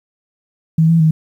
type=tone with pitch steps; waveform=sine; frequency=161 / 165.5 / 158.1 Hz; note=E3 / E3 / D#3; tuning=-41 / +7 / +28 cents; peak=-8 dBFS; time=0.78-1.11 s; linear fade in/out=5 ms; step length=110 ms; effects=8-bit